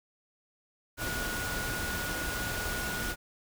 sine tone in noise, 1450 Hz, F#6, 35 cents flat, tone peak -36 dBFS, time 0.97-3.16 s, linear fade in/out 50 ms, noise pink, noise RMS -35 dBFS, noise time 0.97-3.16 s, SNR -4 dB, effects none

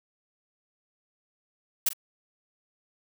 blue noise with echo, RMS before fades -23 dBFS, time 1.86-1.89 s, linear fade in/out 5 ms, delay 43 ms, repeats 1, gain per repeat -14 dB, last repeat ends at 1.933 s, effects none

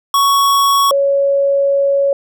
square / sine tone pair in turn, 1114 / 557 Hz, C#6 / C#5, +8 / +8 cents, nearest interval octave, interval 1200 cents, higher first, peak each -10 dBFS, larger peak neither, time 0.14-0.91 / 0.91-2.13 s, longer second, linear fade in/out 2 ms, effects none

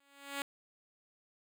5% pulse tone with exponential growth, 280 Hz, C#4, 18 cents sharp, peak -22 dBFS, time 0-0.42 s, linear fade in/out 2 ms, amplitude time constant 91 ms, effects none

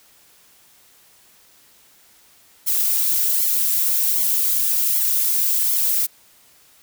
violet noise with flanger, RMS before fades -19 dBFS, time 2.66-6.07 s, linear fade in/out 20 ms, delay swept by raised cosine 0.91 to 5.21 ms, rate 1.3 Hz, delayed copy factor +0.75, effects white hiss -53 dBFS RMS until 6.82 s

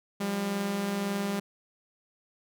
sawtooth tone pair together, 178.54 / 200.4 Hz, F3 / G3, +38 / +38 cents, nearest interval major second, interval 200 cents, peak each -34 / -25 dBFS, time 0.2-1.4 s, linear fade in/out 10 ms, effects none

